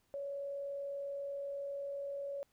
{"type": "tone with frequency modulation", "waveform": "sine", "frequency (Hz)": 561, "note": "C#5", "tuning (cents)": 21, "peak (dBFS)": -38, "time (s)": [0.14, 2.43], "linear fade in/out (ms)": 0, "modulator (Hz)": 40.2, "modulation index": 0.23, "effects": ["pink hiss -75 dBFS RMS until 2.52 s"]}